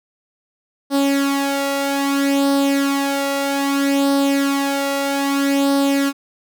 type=tone with flanger; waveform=sawtooth; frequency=278.1 Hz; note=C#4; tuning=6 cents sharp; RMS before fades=-18 dBFS; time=0.9-6.13 s; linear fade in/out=50 ms; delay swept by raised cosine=0.21 to 1.51 ms; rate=0.62 Hz; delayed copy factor=+0.65; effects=none